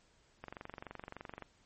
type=click train; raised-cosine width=0.5 ms; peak=-29 dBFS; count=24; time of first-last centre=0.44-1.423 s; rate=23.4 Hz; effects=pink hiss -69 dBFS RMS until 1.65 s + MP3 32 kbps